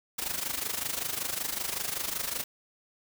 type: noise with amplitude modulation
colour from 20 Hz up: white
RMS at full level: -30 dBFS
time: 0.18-2.44 s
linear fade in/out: 10 ms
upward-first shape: sine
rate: 25.3 Hz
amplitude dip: 75%
effects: none